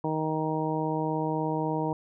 harmonic tone, 156.7 Hz, D#3, 13 cents sharp, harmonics 1 / 2 / 3 / 4 / 5 / 6, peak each -32 / -31 / -33 / -36 / -36 / -33 dBFS, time 0.04-1.93 s, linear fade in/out 2 ms, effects none

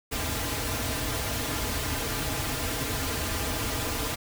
pink noise with comb filter, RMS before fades -30 dBFS, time 0.11-4.16 s, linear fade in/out 20 ms, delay 5.4 ms, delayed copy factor -0.8, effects none

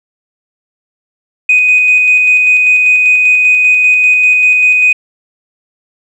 sine tone with tremolo, 2496 Hz, D#7, 5 cents sharp, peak -3 dBFS, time 1.49-4.93 s, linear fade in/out 5 ms, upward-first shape square, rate 5.1 Hz, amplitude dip 25%, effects tanh soft clip ceiling 0 dBFS

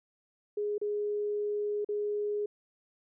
sine tone with dropouts, 415.3 Hz, G#4, in tune, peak -29 dBFS, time 0.57-2.46 s, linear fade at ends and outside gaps 5 ms, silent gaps 0.781-0.814 / 1.847-1.888 s, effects none

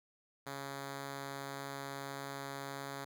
5% pulse tone, 138.59 Hz, C#3, in tune, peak -30 dBFS, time 0.46-3.05 s, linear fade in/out 10 ms, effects none

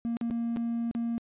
triangle tone with dropouts, 233.1 Hz, A#3, in tune, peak -25 dBFS, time 0.05-1.18 s, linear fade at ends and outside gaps 0 ms, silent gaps 0.169-0.212 / 0.301-0.309 / 0.562-0.57 / 0.912-0.95 s, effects tanh soft clip ceiling -22 dBFS + resampled to 8000 Hz

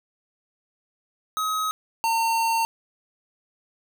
square tone pair in turn, 1270 / 910 Hz, D#6 / A#5, +35 / -42 cents, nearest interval tritone, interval 577 cents, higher first, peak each -24 / -21 dBFS, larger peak second, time 1.37-1.71 / 2.04-2.65 s, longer second, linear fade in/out 0 ms, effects none

